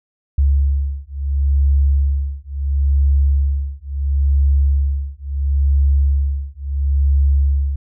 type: beating tone pair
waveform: sine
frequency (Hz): 69.3 / 70.03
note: C#2 / C#2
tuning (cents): 0 / +18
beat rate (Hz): 0.73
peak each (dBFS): -16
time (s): 0.38-7.76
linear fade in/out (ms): 5
effects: none